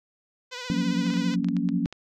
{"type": "tone with vibrato", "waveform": "5% pulse", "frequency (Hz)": 497.4, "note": "B4", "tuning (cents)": 12, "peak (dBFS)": -22, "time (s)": [0.51, 1.36], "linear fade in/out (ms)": 20, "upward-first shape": "sine", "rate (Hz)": 15, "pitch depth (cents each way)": 49}
{"type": "chord", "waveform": "sine", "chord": "Gb major seventh", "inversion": "third", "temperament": "equal", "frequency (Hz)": [174.61, 185, 233.1, 277.2], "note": ["F3", "Gb3", "Bb3", "Db4"], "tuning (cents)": [0, 0, 0, 0], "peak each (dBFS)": -28, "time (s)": [0.7, 1.86], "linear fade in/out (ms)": 0}
{"type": "clicks", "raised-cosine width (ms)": 0.2, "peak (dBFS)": -23, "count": 11, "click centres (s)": [1.066, 1.103, 1.139, 1.17, 1.339, 1.445, 1.486, 1.567, 1.689, 1.857, 1.926]}
{"effects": ["low-pass 6000 Hz 12 dB/octave"]}